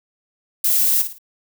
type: noise with echo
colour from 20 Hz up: violet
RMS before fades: -17 dBFS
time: 0.64-1.02 s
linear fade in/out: 5 ms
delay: 55 ms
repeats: 3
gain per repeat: -9 dB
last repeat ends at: 1.185 s
effects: none